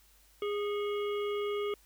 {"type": "harmonic tone with a mistuned harmonic", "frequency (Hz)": 411.6, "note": "G#4", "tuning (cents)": -16, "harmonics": [1, 3, 5, 7, 8], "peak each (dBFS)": [-31, -41, -45, -48, -49], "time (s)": [0.42, 1.74], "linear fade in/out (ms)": 2, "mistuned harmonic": 5, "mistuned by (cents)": 100, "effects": ["added 50 Hz sine -64 dBFS peak until 1.85 s", "white hiss -64 dBFS RMS until 1.85 s"]}